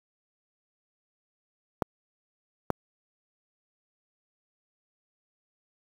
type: clicks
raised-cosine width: 1 ms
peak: -10 dBFS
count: 2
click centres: 1.822 / 2.703 s
effects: high-pass 80 Hz 12 dB/octave + 7-bit